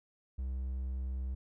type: tone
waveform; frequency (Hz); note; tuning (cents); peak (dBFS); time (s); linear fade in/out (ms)
triangle; 64.7; C2; -19; -32; 0.38-1.35; 10
effects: none